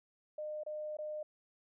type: tone with dropouts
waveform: sine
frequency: 608 Hz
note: D#5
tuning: 40 cents flat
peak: -38 dBFS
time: 0.38-1.23 s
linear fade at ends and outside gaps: 5 ms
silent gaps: 0.635-0.663 / 0.97-0.986 s
effects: none